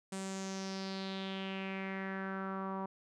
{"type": "tone with low-pass filter sweep", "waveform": "sawtooth", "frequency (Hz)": 192.1, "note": "G3", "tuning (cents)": -35, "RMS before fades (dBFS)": -40, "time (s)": [0.12, 2.86], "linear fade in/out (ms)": 5, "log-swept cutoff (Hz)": [8500, 1000], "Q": 4, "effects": []}